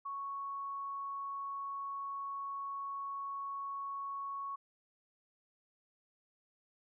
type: tone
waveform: sine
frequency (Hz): 1108.7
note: C#6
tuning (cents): 0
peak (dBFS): -38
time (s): 0.05-4.56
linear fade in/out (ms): 10
effects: none